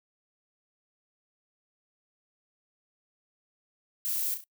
violet noise with echo, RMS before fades -31 dBFS, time 4.05-4.34 s, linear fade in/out 0 ms, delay 33 ms, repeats 3, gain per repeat -7 dB, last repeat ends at 4.439 s, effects noise-tail reverb RT60 0.1 s tail -21 dB re dry

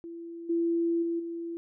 sine tone with level steps, 336.7 Hz, E4, 37 cents sharp, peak -38 / -24 / -27 / -33 dBFS, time 0.04-1.57 s, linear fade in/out 0 ms, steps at 0.49 / 1.02 / 1.19 s, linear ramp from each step 10 ms, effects none

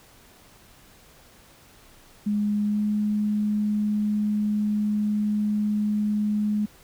sine tone with pitch glide, 207.6 to 209.8 Hz, G#3 to G#3, 0 to +18 cents, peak -21 dBFS, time 2.26-6.66 s, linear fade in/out 10 ms, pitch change +18 cents, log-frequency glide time 2.64-2.82 s, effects pink hiss -53 dBFS RMS until 6.83 s

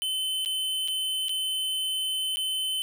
square tone with dropouts, 3054 Hz, G7, 46 cents flat, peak -27 dBFS, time 0.02-2.82 s, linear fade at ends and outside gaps 0 ms, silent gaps 0.449-0.459 / 0.877-0.883 / 1.284-1.293 / 2.359-2.37 s, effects none

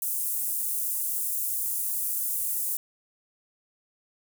pink high-pass noise, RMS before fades -29 dBFS, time 0.02-2.77 s, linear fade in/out 2 ms, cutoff 9600 Hz, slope 24 dB/octave, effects none

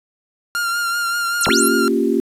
45% pulse tone with vibrato, 1396.9 Hz, F6, in tune, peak -18 dBFS, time 0.55-1.88 s, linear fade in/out 0 ms, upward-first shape triangle, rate 5.2 Hz, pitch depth 34 cents each way
sine linear two-way sweep, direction down then up, 11840 to 51.91 to 11840 Hz, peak -16 dBFS, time 1.41-1.68 s, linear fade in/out 0 ms, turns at 1.47 s
sine chord, G half-diminished seventh, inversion first, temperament equal, 233.1 / 277.2 / 349.2 / 392 Hz, Bb3 / Db4 / F4 / G4, 0 / 0 / 0 / 0 cents, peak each -20 dBFS, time 1.49-2.2 s, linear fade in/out 0 ms
effects resampled to 32000 Hz + 7-bit

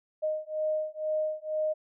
sine beating tone pair, 618 / 620.1 Hz, D#5 / D#5, -12 / -6 cents, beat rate 2.1 Hz, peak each -31 dBFS, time 0.22-1.74 s, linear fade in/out 20 ms, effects none

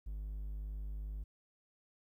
triangle tone, 51.2 Hz, G#1, 24 cents flat, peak -37 dBFS, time 0.06-1.24 s, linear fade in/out 10 ms, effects 13-bit

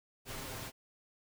pink noise with comb filter, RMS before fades -43 dBFS, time 0.25-0.72 s, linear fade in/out 50 ms, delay 7.6 ms, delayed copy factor +0.55, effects none

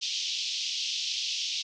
pink band-pass noise, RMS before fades -32 dBFS, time 0.01-1.63 s, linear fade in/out 20 ms, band 2800 to 6000 Hz, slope 48 dB/octave, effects none

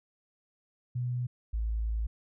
sine tone pair in turn, 123.47 / 55.03 Hz, B2 / A1, 0 / +1 cents, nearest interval octave + major second, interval 1399 cents, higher first, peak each -29 / -28 dBFS, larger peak second, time 0.95-1.27 / 1.53-2.07 s, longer second, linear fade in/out 10 ms, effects none

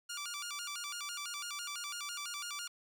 10% pulse tone with vibrato, 1285 Hz, E6, 45 cents flat, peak -31 dBFS, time 0.09-2.68 s, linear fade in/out 10 ms, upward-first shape square, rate 6 Hz, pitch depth 170 cents each way, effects none

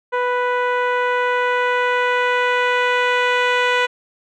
10% pulse tone with low-pass filter sweep, 493.9 Hz, B4, in tune, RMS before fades -18 dBFS, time 0.12-3.87 s, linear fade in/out 20 ms, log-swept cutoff 1200 to 3200 Hz, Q 0.81, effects none

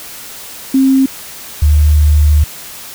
sine tone pair in turn, 266.8 / 74.87 Hz, C4 / D2, +34 / +34 cents, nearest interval octave + minor seventh, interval 2200 cents, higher first, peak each -6 / -5 dBFS, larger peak second, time 0.74-1.06 / 1.62-2.44 s, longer second, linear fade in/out 5 ms, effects white hiss -30 dBFS RMS until 2.94 s

